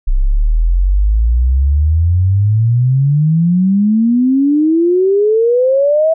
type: exponential sweep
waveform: sine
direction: up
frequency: 31.23 to 656 Hz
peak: -8 dBFS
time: 0.07-6.14 s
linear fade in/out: 10 ms
effects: none